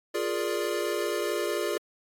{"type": "chord", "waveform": "square", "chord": "Bb dominant seventh", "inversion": "second", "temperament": "equal with one note detuned", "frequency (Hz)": [350.8, 415.3, 466.2, 587.3], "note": ["F4", "Ab4", "Bb4", "D5"], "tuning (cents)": [8, 0, 0, 0], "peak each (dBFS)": [-33, -32, -35, -34], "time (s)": [0.14, 1.78], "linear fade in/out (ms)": 10, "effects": ["AAC 48 kbps"]}